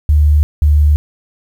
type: tone pair in turn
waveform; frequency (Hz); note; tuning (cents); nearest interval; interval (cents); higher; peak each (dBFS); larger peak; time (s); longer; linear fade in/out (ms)
sine; 74.6 / 74.28; D2 / D2; +28 / +20; unison; 8; first; -6; neither; 0.09-0.43 / 0.62-0.96; neither; 0
effects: 7-bit